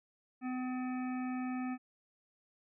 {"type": "harmonic tone", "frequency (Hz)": 253.9, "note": "B3", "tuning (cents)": 48, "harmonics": [1, 3, 5, 7, 9, 10], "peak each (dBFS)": [-35, -45, -49, -52, -54, -55], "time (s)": [0.41, 1.78], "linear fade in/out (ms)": 50, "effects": []}